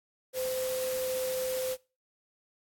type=tone in noise; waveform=sine; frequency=514 Hz; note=C5; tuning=31 cents flat; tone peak=-30 dBFS; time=0.33-1.77 s; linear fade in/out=50 ms; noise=white; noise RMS=-39 dBFS; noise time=0.33-1.77 s; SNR=+6 dB; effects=noise-tail reverb RT60 0.3 s tail -22 dB re dry + AAC 64 kbps